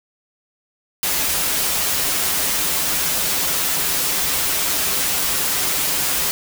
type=noise with comb filter; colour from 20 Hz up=white; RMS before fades=-20 dBFS; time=1.03-6.31 s; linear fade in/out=0 ms; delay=8.7 ms; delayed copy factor=-0.6; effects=none